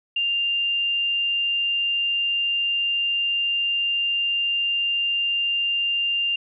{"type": "tone", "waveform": "sine", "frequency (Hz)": 2794, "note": "F7", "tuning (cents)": 0, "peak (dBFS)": -20, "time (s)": [0.16, 6.36], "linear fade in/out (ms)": 5, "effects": []}